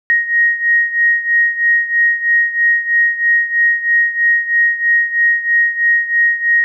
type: beating tone pair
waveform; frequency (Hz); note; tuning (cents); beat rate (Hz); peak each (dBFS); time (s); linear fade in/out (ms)
sine; 1875 / 1878.1; A#6 / A#6; +10 / +12; 3.1; -12 / -16; 0.1-6.64; 0
effects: none